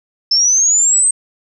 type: linear sweep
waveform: sine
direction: up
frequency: 5250 to 8372 Hz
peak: -9 dBFS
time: 0.31-1.11 s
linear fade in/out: 5 ms
effects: none